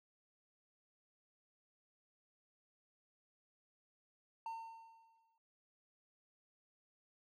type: tone with exponential decay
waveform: triangle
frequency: 907 Hz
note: A#5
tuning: 48 cents flat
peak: -38 dBFS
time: 4.46-5.38 s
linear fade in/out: 2 ms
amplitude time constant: 200 ms
effects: none